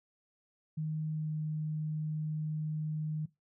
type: tone with pitch glide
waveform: sine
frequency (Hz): 155.56 to 154.31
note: D#3 to D#3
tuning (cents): 0 to -14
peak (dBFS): -32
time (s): 0.77-3.26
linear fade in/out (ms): 10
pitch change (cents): -14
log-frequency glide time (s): 1.11-1.32
effects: noise-tail reverb RT60 0.2 s tail -19 dB re dry